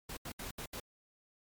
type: noise bursts at uneven times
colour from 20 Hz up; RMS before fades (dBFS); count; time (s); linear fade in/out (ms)
pink; -43; 5; 0.09-0.17 / 0.25-0.32 / 0.39-0.51 / 0.58-0.66 / 0.73-0.8; 5
effects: MP3 96 kbps